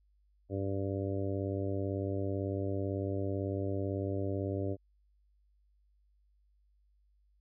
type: harmonic tone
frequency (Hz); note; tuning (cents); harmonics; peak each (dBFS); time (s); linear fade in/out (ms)
98; G2; 0; 1 / 2 / 3 / 4 / 5 / 6 / 7; -35 / -44 / -38 / -39 / -42 / -41 / -51; 0.49-4.77; 50
effects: added 50 Hz sine -66 dBFS peak until 7.4 s